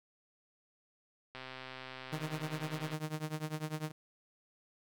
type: click train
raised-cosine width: 0.3 ms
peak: -29 dBFS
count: 207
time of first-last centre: 1.35-2.935 s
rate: 130 Hz
type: tone with tremolo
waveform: sawtooth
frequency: 154.8 Hz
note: D#3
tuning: 9 cents flat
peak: -29 dBFS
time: 2.12-3.92 s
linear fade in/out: 10 ms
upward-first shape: triangle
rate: 10 Hz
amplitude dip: 95%
effects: none

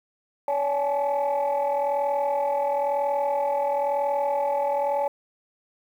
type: tone cluster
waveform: sine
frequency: 567 / 826 / 867 Hz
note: C#5 / G#5 / A5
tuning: +39 / -10 / -26 cents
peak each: -23 / -28 / -25 dBFS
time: 0.48-5.08 s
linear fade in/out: 2 ms
effects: tanh soft clip ceiling -17 dBFS + 9-bit

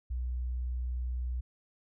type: tone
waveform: sine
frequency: 61.74 Hz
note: B1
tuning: in tune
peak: -31 dBFS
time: 0.1-1.41 s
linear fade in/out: 10 ms
effects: none

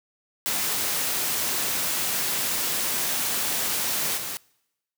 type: noise with level steps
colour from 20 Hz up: white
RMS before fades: -26 / -32 dBFS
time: 0.46-4.37 s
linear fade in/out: 0 ms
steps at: 4.16 s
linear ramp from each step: 20 ms
effects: noise-tail reverb RT60 0.9 s tail -25 dB re dry + high-pass 100 Hz 12 dB/octave

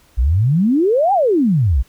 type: exponential two-way sweep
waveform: sine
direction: up then down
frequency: 54.4 to 827 to 54.4 Hz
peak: -11 dBFS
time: 0.17-1.83 s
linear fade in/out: 20 ms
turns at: 1.13 s
effects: pink hiss -53 dBFS RMS until 1.88 s

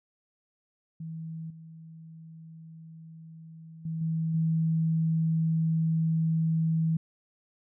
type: tone with level steps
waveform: sine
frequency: 161.7 Hz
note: E3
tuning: 33 cents flat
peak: -35 / -44 / -30 / -26 / -23 dBFS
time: 1-6.97 s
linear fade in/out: 5 ms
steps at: 1.5 / 3.85 / 4.01 / 4.34 s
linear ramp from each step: 5 ms
effects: none

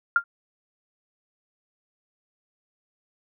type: tone with exponential decay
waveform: sine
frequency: 1396.9 Hz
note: F6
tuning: in tune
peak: -11 dBFS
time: 0.16-0.24 s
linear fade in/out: 2 ms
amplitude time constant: 16 ms
effects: none

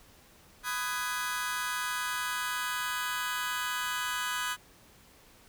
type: chord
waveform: sawtooth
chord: G# minor seventh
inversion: first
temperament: just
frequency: 996.7 / 1245.9 / 1495.1 / 1661.2 Hz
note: B5 / D#6 / F#6 / G#6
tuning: +16 / +2 / +18 / 0 cents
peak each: -33 dBFS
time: 0.63-4.57 s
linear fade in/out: 50 ms
effects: pink hiss -58 dBFS RMS until 5.48 s

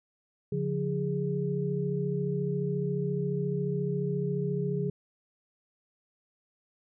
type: tone cluster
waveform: sine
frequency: 143.4 / 177.7 / 411.3 Hz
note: D3 / F3 / G#4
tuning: -41 / +30 / -17 cents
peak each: -31 / -32 / -32 dBFS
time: 0.52-4.9 s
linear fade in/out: 5 ms
effects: none

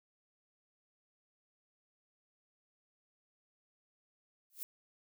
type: noise with exponential growth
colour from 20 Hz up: violet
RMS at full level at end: -38 dBFS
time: 4.5-4.63 s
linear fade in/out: 0 ms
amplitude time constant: 28 ms
effects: none

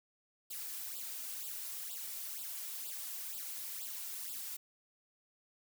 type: noise with flanger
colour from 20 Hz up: blue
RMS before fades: -43 dBFS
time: 0.5-4.57 s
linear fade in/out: 10 ms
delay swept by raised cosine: 0.24 to 2.94 ms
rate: 2.1 Hz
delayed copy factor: +0.9
effects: none

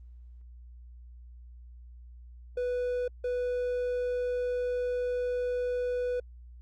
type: tone bursts at uneven times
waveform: triangle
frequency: 493.9 Hz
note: B4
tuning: in tune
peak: -26 dBFS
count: 2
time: 2.57-3.08 / 3.24-6.2 s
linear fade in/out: 5 ms
effects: added 60 Hz sine -46 dBFS peak until 6.61 s + Opus 24 kbps

